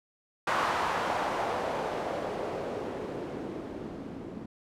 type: noise with low-pass filter sweep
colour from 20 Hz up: blue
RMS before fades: -33 dBFS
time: 0.47-4.46 s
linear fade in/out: 5 ms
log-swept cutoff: 1100 to 240 Hz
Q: 1.5
effects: none